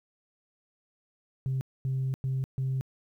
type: tone bursts at uneven times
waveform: sine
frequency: 132.1 Hz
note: C3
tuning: 17 cents sharp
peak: -25 dBFS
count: 4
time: 1.46-1.61 / 1.85-2.14 / 2.24-2.44 / 2.58-2.81 s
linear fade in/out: 0 ms
effects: tanh soft clip ceiling -24 dBFS + 11-bit